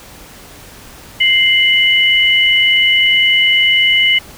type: tone pair together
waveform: sine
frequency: 2093 / 2963 Hz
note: C7 / F#7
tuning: 0 / +2 cents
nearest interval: tritone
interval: 602 cents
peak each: -11 dBFS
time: 1.2-4.19 s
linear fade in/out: 10 ms
effects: pink hiss -37 dBFS RMS until 4.37 s